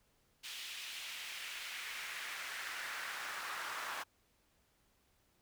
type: noise with high-pass filter sweep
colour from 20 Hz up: brown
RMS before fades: -44 dBFS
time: 0.43-4.04 s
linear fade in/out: 20 ms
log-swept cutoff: 3100 to 1200 Hz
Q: 1.8
effects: pink hiss -74 dBFS RMS until 5.41 s